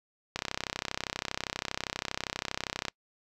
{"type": "click train", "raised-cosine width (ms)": 0.2, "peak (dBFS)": -13, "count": 83, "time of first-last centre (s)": [0.36, 2.883], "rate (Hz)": 32.5, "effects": ["noise-tail reverb RT60 0.1 s tail -26 dB re dry"]}